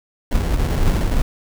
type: noise with sample-and-hold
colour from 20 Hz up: brown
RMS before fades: -17 dBFS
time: 0.31-1.22 s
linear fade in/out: 5 ms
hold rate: 1225 Hz
effects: none